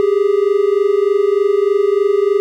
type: tone pair together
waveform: triangle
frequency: 392 / 415.3 Hz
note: G4 / G#4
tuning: 0 / 0 cents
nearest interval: minor second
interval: 100 cents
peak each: -12 dBFS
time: 0-2.4 s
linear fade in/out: 0 ms
effects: none